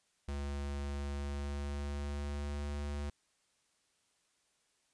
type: tone with pitch glide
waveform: square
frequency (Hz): 70.9 to 72.39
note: C#2 to D2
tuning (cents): +40 to -24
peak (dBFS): -37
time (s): 0.28-3.1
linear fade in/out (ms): 5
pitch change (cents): +36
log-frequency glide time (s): 1.11-2.67
effects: white hiss -75 dBFS RMS until 4.93 s + resampled to 22050 Hz